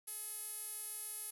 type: tone with band-pass filter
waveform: sawtooth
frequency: 426.6 Hz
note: G#4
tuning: 46 cents sharp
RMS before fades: -45 dBFS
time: 0.07-1.31 s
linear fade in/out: 10 ms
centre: 11000 Hz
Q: 7.3
effects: none